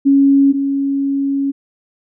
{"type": "tone pair in turn", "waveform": "sine", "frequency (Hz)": [276.7, 276.7], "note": ["C#4", "C#4"], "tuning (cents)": [-3, -3], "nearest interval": "unison", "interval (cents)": 0, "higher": "neither", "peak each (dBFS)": [-7, -14], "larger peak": "first", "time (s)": [[0.05, 0.53], [0.53, 1.52]], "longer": "second", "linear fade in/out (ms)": 20, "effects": []}